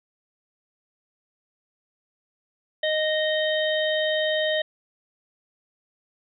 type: harmonic tone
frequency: 620 Hz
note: D#5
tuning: 6 cents flat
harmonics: 1 / 3 / 5 / 6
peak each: -23 / -28 / -30 / -31 dBFS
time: 2.83-4.62 s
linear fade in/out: 5 ms
effects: none